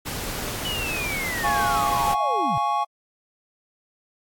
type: noise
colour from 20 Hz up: pink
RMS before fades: -30 dBFS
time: 0.05-2.15 s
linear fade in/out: 20 ms
type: linear sweep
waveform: sine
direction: down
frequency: 2988 to 103.83 Hz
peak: -27 dBFS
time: 0.65-2.58 s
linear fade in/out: 0 ms
type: chord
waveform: triangle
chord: Db major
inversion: first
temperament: equal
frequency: 698.5 / 830.6 / 1108.7 Hz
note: F5 / Ab5 / Db6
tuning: 0 / 0 / 0 cents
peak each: -27 / -22 / -22 dBFS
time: 1.43-2.85 s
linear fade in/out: 20 ms
effects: AAC 64 kbps